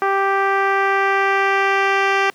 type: tone with low-pass filter sweep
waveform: 10% pulse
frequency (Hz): 392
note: G4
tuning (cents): 0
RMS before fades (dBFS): -17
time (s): 0.02-2.3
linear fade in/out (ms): 0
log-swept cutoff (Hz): 1300 to 3300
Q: 1.1
effects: pink hiss -51 dBFS RMS until 2.34 s + high-pass 200 Hz 12 dB/octave

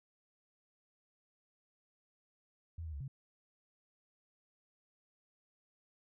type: tone with pitch steps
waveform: sine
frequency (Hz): 83 / 79.5 / 70.6 / 135.1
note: E2 / D#2 / C#2 / C#3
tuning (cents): +12 / +38 / +32 / -44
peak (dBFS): -40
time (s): 2.78-3.08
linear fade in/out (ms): 5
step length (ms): 75
effects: none

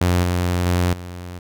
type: tone with level steps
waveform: sawtooth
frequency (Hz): 88.9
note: F2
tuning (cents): +31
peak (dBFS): -11 / -14 / -12 / -27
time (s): 0.01-1.39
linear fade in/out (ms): 5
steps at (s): 0.23 / 0.66 / 0.93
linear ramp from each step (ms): 2
effects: none

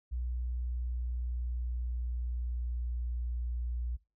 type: tone with pitch glide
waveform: sine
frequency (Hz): 61 to 59.99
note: B1 to B1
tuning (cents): -21 to -50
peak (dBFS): -32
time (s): 0.11-3.97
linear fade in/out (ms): 20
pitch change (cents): -29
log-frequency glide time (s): 0.33-3.13
effects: noise-tail reverb RT60 0.3 s tail -22 dB re dry

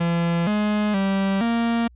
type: tone with pitch steps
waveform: 45% pulse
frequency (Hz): 169.8 / 210.1 / 194.7 / 232.6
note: F3 / G#3 / G3 / A#3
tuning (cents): -48 / +20 / -12 / -4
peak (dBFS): -19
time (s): 0-1.88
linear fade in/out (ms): 10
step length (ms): 470
effects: added 60 Hz sine -47 dBFS peak until 1.95 s + resampled to 8000 Hz

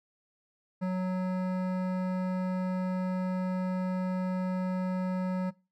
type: tone with hard clipping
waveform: sine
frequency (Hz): 184.7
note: F#3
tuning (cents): -3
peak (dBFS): -30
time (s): 0.81-5.51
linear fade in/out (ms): 20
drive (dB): 15
effects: noise-tail reverb RT60 0.3 s tail -22 dB re dry

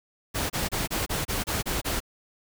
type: noise bursts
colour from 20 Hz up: pink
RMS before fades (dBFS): -28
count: 9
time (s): 0.34-2.004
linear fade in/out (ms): 20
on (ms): 160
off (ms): 28
effects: none

